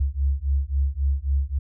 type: beating tone pair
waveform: sine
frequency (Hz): 67.3 / 71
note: C2 / C#2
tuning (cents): +49 / +42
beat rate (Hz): 3.7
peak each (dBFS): -23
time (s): 0-1.59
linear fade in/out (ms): 10
effects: none